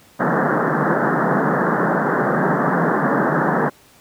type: band-pass noise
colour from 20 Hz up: pink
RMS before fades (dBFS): -18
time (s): 0.19-3.7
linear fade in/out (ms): 20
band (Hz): 140 to 1800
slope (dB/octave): 96
effects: pink hiss -50 dBFS RMS until 4 s + high-pass 80 Hz 12 dB/octave